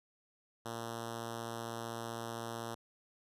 5% pulse tone with notch filter, 115.7 Hz, A#2, 13 cents flat, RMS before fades -42 dBFS, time 0.65-2.75 s, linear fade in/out 10 ms, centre 2200 Hz, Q 1.5, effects resampled to 32000 Hz

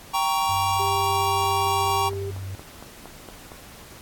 square chord, G diminished, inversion none, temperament equal with one note detuned, 784 / 932.3 / 1117.1 Hz, G5 / Bb5 / Db6, 0 / 0 / +13 cents, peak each -26 dBFS, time 0.13-2.1 s, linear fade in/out 20 ms
sine tone with pitch glide, 97 to 95.89 Hz, G2 to G2, -18 to -38 cents, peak -30 dBFS, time 0.49-2.55 s, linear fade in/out 0 ms, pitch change -20 cents, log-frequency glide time 0.79-2.27 s
sine tone, 395.4 Hz, G4, 15 cents sharp, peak -29 dBFS, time 0.79-2.31 s, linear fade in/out 10 ms
click train, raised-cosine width 1 ms, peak -26 dBFS, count 10, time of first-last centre 1.44-3.519 s, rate 4.33 Hz
effects pink hiss -45 dBFS RMS until 4.01 s + AAC 64 kbps

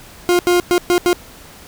40% pulse tone bursts at uneven times, 353.7 Hz, F4, 22 cents sharp, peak -10 dBFS, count 5, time 0.29-0.39 / 0.47-0.6 / 0.71-0.78 / 0.9-0.98 / 1.06-1.13 s, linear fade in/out 0 ms, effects pink hiss -40 dBFS RMS until 1.67 s

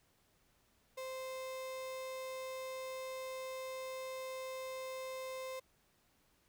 35% pulse tone, 521 Hz, C5, 7 cents flat, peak -40 dBFS, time 0.97-5.6 s, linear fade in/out 10 ms, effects pink hiss -73 dBFS RMS until 6.48 s

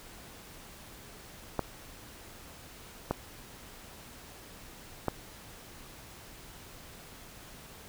clicks, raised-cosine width 1 ms, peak -14 dBFS, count 3, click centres 1.593 / 3.11 / 5.083 s, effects pink hiss -50 dBFS RMS until 7.88 s

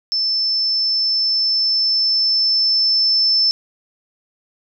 sine tone with level ramp, 5290 Hz, E8, 5 cents sharp, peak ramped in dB -16 to -12 dBFS, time 0.12-3.51 s, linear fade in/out 0 ms, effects none

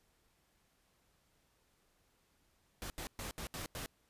pink noise bursts at uneven times, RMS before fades -43 dBFS, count 6, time 2.82-2.9 / 2.98-3.07 / 3.19-3.31 / 3.38-3.47 / 3.54-3.66 / 3.75-3.86 s, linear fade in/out 0 ms, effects pink hiss -74 dBFS RMS until 4.09 s + resampled to 32000 Hz

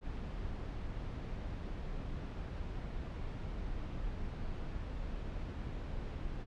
brown noise, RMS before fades -40 dBFS, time 0.01-6.46 s, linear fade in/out 50 ms, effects low-pass 4000 Hz 12 dB/octave + MP3 96 kbps

